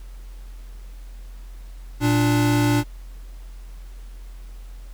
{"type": "tone pair together", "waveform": "square", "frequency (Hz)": [116.55, 293.7], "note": ["A#2", "D4"], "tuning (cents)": [0, 0], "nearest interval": "octave + major third", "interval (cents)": 1600, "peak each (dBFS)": -20, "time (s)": [2, 2.84], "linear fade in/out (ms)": 50, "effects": ["added 43 Hz sine -35 dBFS peak until 4.93 s", "pink hiss -54 dBFS RMS until 4.93 s"]}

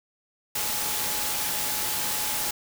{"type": "tone in noise", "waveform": "sine", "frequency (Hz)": 847, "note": "G#5", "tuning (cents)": 34, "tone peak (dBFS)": -39, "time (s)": [0.55, 2.51], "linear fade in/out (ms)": 5, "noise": "white", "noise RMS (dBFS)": -28, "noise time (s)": [0.55, 2.51], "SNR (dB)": -14, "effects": []}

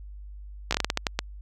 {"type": "slowing click train", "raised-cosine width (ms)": 0.2, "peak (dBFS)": -6, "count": 10, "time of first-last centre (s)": [0.71, 1.19], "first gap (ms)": 15, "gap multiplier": 1.3, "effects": ["added 50 Hz sine -39 dBFS peak until 1.41 s"]}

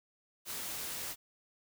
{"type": "noise", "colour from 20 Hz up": "white", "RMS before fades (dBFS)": -40, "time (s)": [0.45, 1.16], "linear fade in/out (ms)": 50, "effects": []}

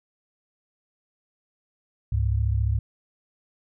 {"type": "tone pair together", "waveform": "sine", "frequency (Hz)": [69.14, 103.6], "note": ["C#2", "G#2"], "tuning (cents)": [-4, -4], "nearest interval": "perfect fifth", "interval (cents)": 700, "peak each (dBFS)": -23, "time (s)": [2.12, 2.79], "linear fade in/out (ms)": 5, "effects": []}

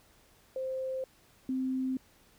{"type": "tone pair in turn", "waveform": "sine", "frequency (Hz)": [523.3, 260.4], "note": ["C5", "C4"], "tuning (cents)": [0, -8], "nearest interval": "octave", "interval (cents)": 1208, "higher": "first", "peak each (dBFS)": [-32, -29], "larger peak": "second", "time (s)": [[0.56, 1.04], [1.49, 1.97]], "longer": "neither", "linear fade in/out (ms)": 2, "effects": ["pink hiss -63 dBFS RMS until 2.38 s"]}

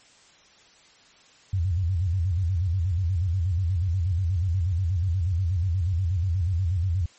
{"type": "tone with vibrato", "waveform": "sine", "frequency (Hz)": 89, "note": "F2", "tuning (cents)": 33, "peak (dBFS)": -21, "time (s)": [1.53, 7.06], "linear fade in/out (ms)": 5, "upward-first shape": "square", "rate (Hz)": 8.3, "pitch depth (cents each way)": 130, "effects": ["white hiss -55 dBFS RMS until 7.18 s", "MP3 32 kbps"]}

